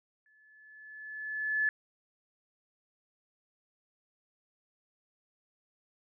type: tone with exponential growth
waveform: sine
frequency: 1726 Hz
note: A6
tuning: 34 cents flat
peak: -24 dBFS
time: 0.26-1.69 s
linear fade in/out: 1 ms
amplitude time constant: 310 ms
effects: none